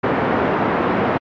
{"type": "band-pass noise", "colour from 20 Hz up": "pink", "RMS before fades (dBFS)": -18, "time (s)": [0.03, 1.18], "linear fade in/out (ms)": 10, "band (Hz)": [200, 1400], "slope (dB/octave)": 12, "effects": ["low-pass 3000 Hz 12 dB/octave", "MP3 48 kbps"]}